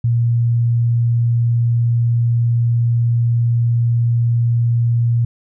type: tone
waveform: sine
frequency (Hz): 117.9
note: A#2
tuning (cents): +20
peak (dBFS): -12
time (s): 0.04-5.25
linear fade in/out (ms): 5
effects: none